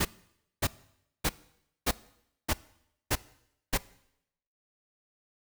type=noise bursts; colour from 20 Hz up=pink; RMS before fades=-26 dBFS; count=7; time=0-3.777 s; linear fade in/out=10 ms; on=51 ms; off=570 ms; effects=noise-tail reverb RT60 0.8 s tail -20 dB re dry